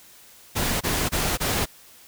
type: noise bursts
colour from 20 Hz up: pink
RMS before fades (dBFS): -24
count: 4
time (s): 0.55-1.659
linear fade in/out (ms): 20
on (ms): 260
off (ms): 23
effects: white hiss -50 dBFS RMS until 2.07 s